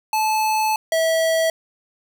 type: tone pair in turn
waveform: square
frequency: 868 / 650.3 Hz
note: A5 / E5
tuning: -24 / -24 cents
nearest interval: perfect fourth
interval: 500 cents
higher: first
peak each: -18 / -17 dBFS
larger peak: second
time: 0.13-0.76 / 0.92-1.5 s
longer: first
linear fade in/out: 2 ms
effects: none